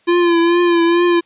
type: tone with vibrato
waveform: square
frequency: 343.1 Hz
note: F4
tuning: 31 cents flat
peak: -11 dBFS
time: 0.07-1.21 s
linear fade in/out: 20 ms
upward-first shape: triangle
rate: 2.3 Hz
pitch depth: 46 cents each way
effects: white hiss -56 dBFS RMS until 1.25 s + resampled to 8000 Hz